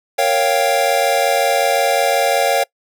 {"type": "chord", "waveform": "square", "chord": "G half-diminished seventh", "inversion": "first", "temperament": "equal", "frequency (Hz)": [466.2, 554.4, 698.5, 784], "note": ["Bb4", "Db5", "F5", "G5"], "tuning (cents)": [0, 0, 0, 0], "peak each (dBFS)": [-23, -18, -19, -20], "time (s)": [0.18, 2.64], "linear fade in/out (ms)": 10, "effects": ["noise-tail reverb RT60 0.1 s tail -24 dB re dry"]}